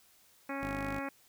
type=harmonic tone; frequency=275.8 Hz; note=C#4; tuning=9 cents flat; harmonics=1 / 2 / 3 / 4 / 5 / 6 / 7 / 8 / 9; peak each=-39 / -42 / -44 / -45 / -46 / -47 / -47 / -48 / -49 dBFS; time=0.49-1.09 s; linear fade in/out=5 ms
type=tone; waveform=10% pulse; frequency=50.9 Hz; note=G#1; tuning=34 cents flat; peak=-31 dBFS; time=0.61-1 s; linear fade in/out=20 ms
effects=white hiss -64 dBFS RMS until 1.28 s